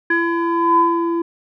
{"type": "tone with low-pass filter sweep", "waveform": "square", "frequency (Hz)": 337.2, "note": "E4", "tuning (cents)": 39, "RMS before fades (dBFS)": -17, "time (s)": [0.1, 1.22], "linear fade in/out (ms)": 5, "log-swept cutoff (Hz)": [1700, 720], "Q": 8.3, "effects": []}